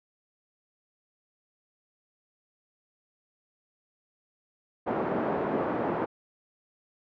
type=band-pass noise; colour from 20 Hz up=white; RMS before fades=-29 dBFS; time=4.86-6.06 s; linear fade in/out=20 ms; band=190 to 660 Hz; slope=12 dB/octave; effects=low-pass 2000 Hz 12 dB/octave